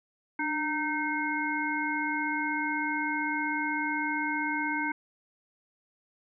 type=harmonic tone with a mistuned harmonic; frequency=308.2 Hz; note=D#4; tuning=16 cents flat; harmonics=1 / 3 / 5 / 7; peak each=-33 / -33 / -33 / -33 dBFS; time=0.39-4.92 s; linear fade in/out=5 ms; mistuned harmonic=1; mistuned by=-62 cents; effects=none